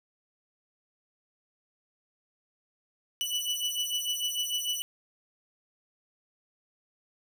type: beating tone pair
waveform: sawtooth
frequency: 2960 / 2966.7 Hz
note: F#7 / F#7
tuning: 0 / +4 cents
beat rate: 6.7 Hz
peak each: -29 dBFS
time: 3.21-4.82 s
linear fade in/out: 0 ms
effects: none